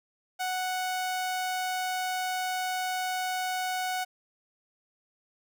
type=tone; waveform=sawtooth; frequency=740 Hz; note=F#5; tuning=in tune; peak=-25 dBFS; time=0.39-4.05 s; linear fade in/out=20 ms; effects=none